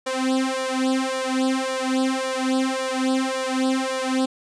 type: tone with flanger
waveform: sawtooth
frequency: 261.6 Hz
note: C4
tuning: in tune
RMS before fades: -23 dBFS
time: 0.06-4.26 s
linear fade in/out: 10 ms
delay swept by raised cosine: 1.7 to 3.6 ms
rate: 1.8 Hz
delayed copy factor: +1
effects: resampled to 22050 Hz